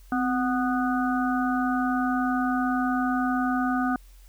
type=harmonic tone with a mistuned harmonic; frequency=246.9 Hz; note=B3; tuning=in tune; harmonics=1 / 3 / 5 / 6; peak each=-24 / -29 / -31 / -32 dBFS; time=0.12-3.96 s; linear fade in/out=2 ms; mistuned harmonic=1; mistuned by=+67 cents; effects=added 44 Hz sine -47 dBFS peak until 4.28 s + white hiss -60 dBFS RMS until 4.28 s